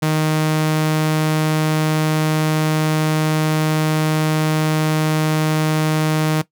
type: tone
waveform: sawtooth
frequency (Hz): 155.56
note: D#3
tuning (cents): 0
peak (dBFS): -11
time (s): 0.02-6.42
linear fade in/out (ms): 10
effects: noise-tail reverb RT60 0.1 s tail -17 dB re dry